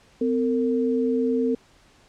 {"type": "tone pair together", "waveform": "sine", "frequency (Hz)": [255.1, 454.8], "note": ["C4", "A#4"], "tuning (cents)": [-44, -43], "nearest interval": "minor seventh", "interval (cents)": 1001, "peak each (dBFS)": [-22, -23], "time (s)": [0.21, 1.55], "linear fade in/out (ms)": 5, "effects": ["pink hiss -56 dBFS RMS until 2.08 s", "low-pass 7000 Hz 12 dB/octave"]}